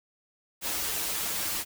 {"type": "noise with comb filter", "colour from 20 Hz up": "white", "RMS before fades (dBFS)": -31, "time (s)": [0.61, 1.65], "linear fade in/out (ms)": 50, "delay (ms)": 8, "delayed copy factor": -0.75, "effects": []}